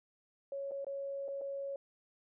sine tone with dropouts, 554 Hz, C#5, 1 cent flat, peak -37 dBFS, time 0.52-1.76 s, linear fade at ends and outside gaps 2 ms, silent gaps 0.711-0.717 / 0.846-0.867 / 1.281-1.285 / 1.412-1.416 s, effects none

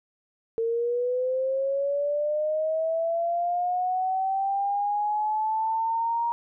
sine linear sweep, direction up, 452.1 to 943 Hz, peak -23 dBFS, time 0.58-6.32 s, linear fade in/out 0 ms, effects none

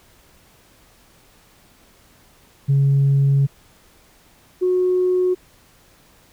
sine tone pair in turn, 138.59 / 365.2 Hz, C#3 / F#4, 0 / -23 cents, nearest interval octave + perfect fourth, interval 1677 cents, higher second, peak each -11 / -14 dBFS, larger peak first, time 2.68-3.47 / 4.61-5.35 s, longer first, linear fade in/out 20 ms, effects tanh soft clip ceiling -10 dBFS + pink hiss -53 dBFS RMS until 6.32 s

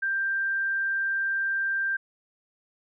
sine tone, 1580 Hz, G6, 13 cents sharp, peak -24 dBFS, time 0.02-1.97 s, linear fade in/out 10 ms, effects none

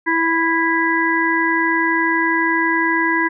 harmonic tone, 329.6 Hz, E4, in tune, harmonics 1 / 3 / 5 / 6, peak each -20 / -20 / -20 / -20 dBFS, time 0.06-3.29 s, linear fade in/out 20 ms, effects none

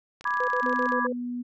click train, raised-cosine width 0.2 ms, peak -26 dBFS, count 23, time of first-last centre 0.21-0.922 s, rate 30.9 Hz
sine chord, G# diminished, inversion first, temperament equal, 987.8 / 1174.7 / 1661.2 Hz, B5 / D6 / G#6, 0 / 0 / 0 cents, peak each -28 / -29 / -28 dBFS, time 0.25-1.07 s, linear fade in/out 5 ms
sine tone bursts, 500 Hz, B4, 21 cents sharp, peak -27 dBFS, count 6, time 0.4-1.126 s, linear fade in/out 5 ms, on 81 ms, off 48 ms
sine tone with pitch glide, 251.3 to 244.3 Hz, B3 to B3, +30 to -19 cents, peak -29 dBFS, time 0.62-1.43 s, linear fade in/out 20 ms, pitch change -49 cents, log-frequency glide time 0.84-1.06 s
effects none

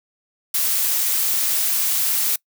blue noise, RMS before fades -20 dBFS, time 0.54-2.36 s, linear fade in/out 5 ms, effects noise-tail reverb RT60 0.1 s tail -24 dB re dry

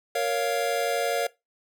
square chord, Bb minor, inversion none, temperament equal with one note detuned, 466.2 / 557.9 / 698.5 Hz, Bb4 / Db5 / F5, 0 / +11 / 0 cents, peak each -29 dBFS, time 0.15-1.27 s, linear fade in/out 5 ms, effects noise-tail reverb RT60 0.2 s tail -20 dB re dry

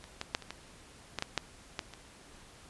clicks, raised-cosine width 0.2 ms, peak -29 / -18 / -11 / -28 / -22 / -16 / -14 / -11 / -16 / -28 dBFS, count 10, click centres 0.041 / 0.214 / 0.349 / 0.423 / 0.506 / 1.187 / 1.224 / 1.377 / 1.792 / 1.937 s, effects pink hiss -55 dBFS RMS until 2.69 s + resampled to 24000 Hz

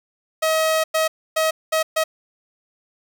sawtooth tone bursts at uneven times, 636 Hz, D#5, 38 cents sharp, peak -13 dBFS, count 5, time 0.42-0.84 / 0.94-1.08 / 1.36-1.51 / 1.72-1.83 / 1.96-2.04 s, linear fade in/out 10 ms, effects none

